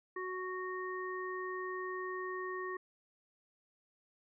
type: harmonic tone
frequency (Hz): 370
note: F#4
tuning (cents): 0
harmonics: 1 / 3 / 5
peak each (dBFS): -40 / -42 / -44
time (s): 0.16-2.77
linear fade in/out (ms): 5
effects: none